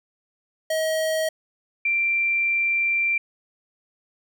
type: tone pair in turn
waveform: square / sine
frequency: 635 / 2359 Hz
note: D#5 / D7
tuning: +35 / +7 cents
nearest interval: octave + major seventh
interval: 2272 cents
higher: second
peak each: -22 / -19 dBFS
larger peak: second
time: 0.7-1.29 / 1.85-3.18 s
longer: second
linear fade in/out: 5 ms
effects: none